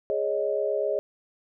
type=chord; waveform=sine; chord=Ab suspended fourth; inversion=none; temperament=equal; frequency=415.3 / 554.4 / 622.3 Hz; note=Ab4 / Db5 / Eb5; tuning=0 / 0 / 0 cents; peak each=-28 dBFS; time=0.1-0.99 s; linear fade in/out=0 ms; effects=none